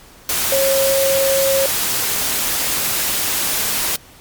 sine tone in noise, 543 Hz, C#5, 36 cents flat, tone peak -14 dBFS, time 0.52-1.66 s, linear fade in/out 2 ms, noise white, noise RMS -19 dBFS, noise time 0.29-3.96 s, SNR +2 dB, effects pink hiss -44 dBFS RMS until 4.2 s + MP3 96 kbps

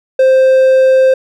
triangle tone, 524 Hz, C5, 2 cents sharp, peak -3 dBFS, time 0.19-1.14 s, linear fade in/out 5 ms, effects none

